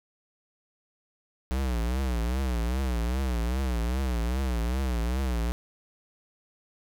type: tone with vibrato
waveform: square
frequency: 61.74 Hz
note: B1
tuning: in tune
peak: -26 dBFS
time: 1.51-5.52 s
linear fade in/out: 0 ms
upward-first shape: triangle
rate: 2.5 Hz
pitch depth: 180 cents each way
effects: none